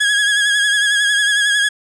30% pulse tone with vibrato, 1661.2 Hz, G#6, in tune, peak -10 dBFS, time 0-1.69 s, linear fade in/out 10 ms, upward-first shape triangle, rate 11 Hz, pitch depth 50 cents each way, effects resampled to 22050 Hz

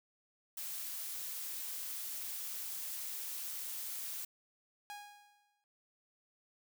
blue noise, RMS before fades -42 dBFS, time 0.57-4.25 s, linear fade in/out 5 ms
sawtooth tone with exponential decay, 823 Hz, G#5, 16 cents flat, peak -39 dBFS, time 4.9-5.64 s, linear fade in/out 0 ms, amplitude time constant 160 ms
effects none

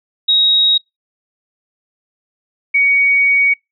sine tone pair in turn, 3790 / 2245 Hz, A#7 / C#7, +28 / +21 cents, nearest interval major sixth, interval 907 cents, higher first, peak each -9 dBFS, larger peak neither, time 0.28-0.78 / 2.74-3.54 s, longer second, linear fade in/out 10 ms, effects noise-tail reverb RT60 0.2 s tail -26 dB re dry

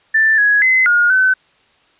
sine tone with pitch steps, 1769 / 1670 / 2045 / 1430 / 1519 Hz, A6 / G#6 / C7 / F6 / F#6, +9 / +9 / -40 / +41 / +45 cents, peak -9 dBFS, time 0.14-1.34 s, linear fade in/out 10 ms, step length 240 ms, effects white hiss -54 dBFS RMS until 1.99 s + resampled to 8000 Hz

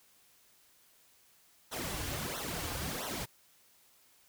pink noise with flanger, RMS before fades -38 dBFS, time 1.71-3.26 s, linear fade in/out 20 ms, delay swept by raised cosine 0.41 to 5.31 ms, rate 1.5 Hz, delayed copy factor -0.85, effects white hiss -65 dBFS RMS until 4.28 s

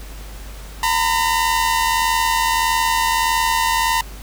sawtooth tone pair together, 917.4 / 999 Hz, A#5 / B5, -28 / +20 cents, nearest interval minor second, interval 148 cents, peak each -14 / -16 dBFS, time 0.83-4.01 s, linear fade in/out 2 ms, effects added 50 Hz sine -32 dBFS peak until 4.22 s + pink hiss -40 dBFS RMS until 4.22 s

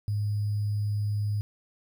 sine tone with sample-and-hold, 103.83 Hz, G#2, in tune, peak -25 dBFS, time 0.08-1.41 s, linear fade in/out 0 ms, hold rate 4900 Hz, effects none

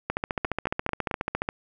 two click trains, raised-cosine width 0.5 ms, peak -13 / -11 dBFS, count 4 / 21, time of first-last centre 0.45-1.112 / 0.1-1.489 s, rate 4.53 / 14.4 Hz, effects none

